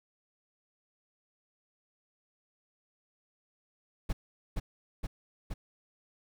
brown noise with echo, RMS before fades -30 dBFS, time 4.09-4.13 s, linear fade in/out 10 ms, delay 470 ms, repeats 3, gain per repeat -2 dB, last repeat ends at 5.54 s, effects none

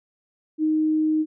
sine tone, 311.1 Hz, D#4, in tune, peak -18 dBFS, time 0.58-1.26 s, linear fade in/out 50 ms, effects none

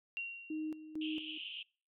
sine tone with exponential decay, 2753 Hz, F7, 25 cents flat, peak -35 dBFS, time 0.17-0.96 s, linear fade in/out 0 ms, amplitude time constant 170 ms
sine tone with tremolo, 311.1 Hz, D#4, in tune, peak -36 dBFS, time 0.5-1.38 s, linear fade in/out 5 ms, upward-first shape square, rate 2.2 Hz, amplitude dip 75%
pink band-pass noise, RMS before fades -45 dBFS, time 1.01-1.63 s, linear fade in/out 5 ms, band 2700 to 3200 Hz, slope 96 dB/octave
effects noise-tail reverb RT60 0.4 s tail -26 dB re dry

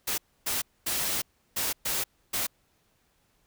white noise bursts at uneven times, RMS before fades -29 dBFS, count 6, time 0.07-0.18 / 0.46-0.62 / 0.86-1.22 / 1.56-1.73 / 1.85-2.04 / 2.33-2.47 s, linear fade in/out 10 ms, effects pink hiss -69 dBFS RMS until 3.46 s

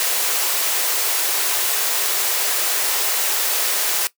white high-pass noise, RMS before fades -20 dBFS, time 0-4.07 s, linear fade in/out 0 ms, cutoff 360 Hz, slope 48 dB/octave, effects noise-tail reverb RT60 0.1 s tail -17 dB re dry

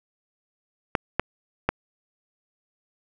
clicks, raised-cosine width 0.5 ms, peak -5 dBFS, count 3, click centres 0.952 / 1.196 / 1.69 s, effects none

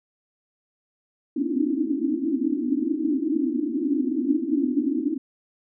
pink band-pass noise, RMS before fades -24 dBFS, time 1.36-5.18 s, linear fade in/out 5 ms, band 250 to 330 Hz, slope 96 dB/octave, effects none

